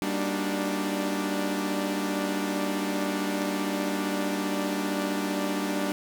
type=tone cluster; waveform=sawtooth; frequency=196.1 / 233.9 / 292.9 / 308.2 / 366.4 Hz; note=G3 / A#3 / D4 / D#4 / F#4; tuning=+1 / +6 / -5 / -16 / -17 cents; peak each=-27 / -33 / -26 / -32 / -35 dBFS; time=0.02-5.92 s; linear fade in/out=0 ms; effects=9-bit